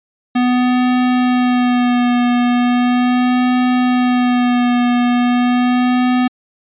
square tone with vibrato, 247 Hz, B3, in tune, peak -12 dBFS, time 0.35-6.28 s, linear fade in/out 10 ms, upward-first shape sine, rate 0.38 Hz, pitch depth 24 cents each way, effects resampled to 8000 Hz

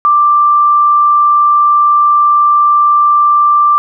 sine tone, 1179 Hz, D6, 6 cents sharp, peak -5 dBFS, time 0.05-3.78 s, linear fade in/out 0 ms, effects none

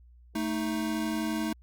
square tone pair together, 221.1 / 313.1 Hz, A3 / D#4, +9 / +11 cents, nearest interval tritone, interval 602 cents, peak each -32 / -32 dBFS, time 0.35-1.53 s, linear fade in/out 5 ms, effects added 60 Hz sine -52 dBFS peak until 1.62 s + Opus 48 kbps

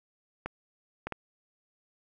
clicks, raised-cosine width 0.5 ms, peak -19 dBFS, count 3, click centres 0.46 / 1.07 / 1.123 s, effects none

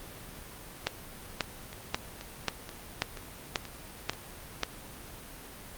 two click trains, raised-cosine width 0.2 ms, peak -24 / -9 dBFS, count 6 / 8, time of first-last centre 1.73-4.134 / 0.87-4.633 s, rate 2.08 / 1.86 Hz, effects pink hiss -46 dBFS RMS until 5.77 s + Opus 32 kbps

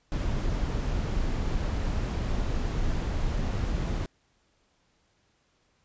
brown noise, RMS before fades -28 dBFS, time 0.12-4.06 s, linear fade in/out 0 ms, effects pink hiss -69 dBFS RMS until 5.84 s + resampled to 16000 Hz

